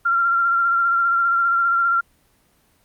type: tone with vibrato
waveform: sine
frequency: 1375 Hz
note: F6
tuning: 27 cents flat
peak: -15 dBFS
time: 0.05-2.01 s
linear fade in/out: 10 ms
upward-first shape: sine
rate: 15 Hz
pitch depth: 25 cents each way
effects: pink hiss -60 dBFS RMS until 2.84 s + Opus 24 kbps